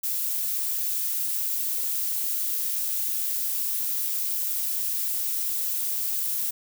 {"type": "noise with amplitude modulation", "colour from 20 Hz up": "violet", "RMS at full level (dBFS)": -25, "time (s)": [0.03, 6.51], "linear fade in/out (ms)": 10, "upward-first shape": "sine", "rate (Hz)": 248, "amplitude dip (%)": 50, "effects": []}